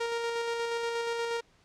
sawtooth tone with tremolo, 466.2 Hz, A#4, in tune, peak -25 dBFS, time 0-1.41 s, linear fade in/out 10 ms, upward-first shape square, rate 8.4 Hz, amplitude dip 25%, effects pink hiss -64 dBFS RMS until 1.64 s + low-pass 6000 Hz 12 dB/octave

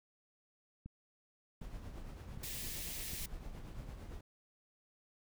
click train, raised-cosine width 5 ms, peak -35 dBFS, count 5, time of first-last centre 0.86-3.89 s, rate 1.32 Hz
brown noise with tremolo, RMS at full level -45 dBFS, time 1.61-4.21 s, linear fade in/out 5 ms, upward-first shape triangle, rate 8.8 Hz, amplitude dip 50%
white high-pass noise, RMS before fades -44 dBFS, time 2.43-3.26 s, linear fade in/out 5 ms, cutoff 1700 Hz, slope 96 dB/octave
effects none

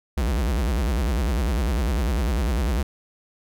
square tone with vibrato, 61.74 Hz, B1, in tune, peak -21 dBFS, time 0.17-2.83 s, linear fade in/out 5 ms, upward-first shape sine, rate 10 Hz, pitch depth 290 cents each way, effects none

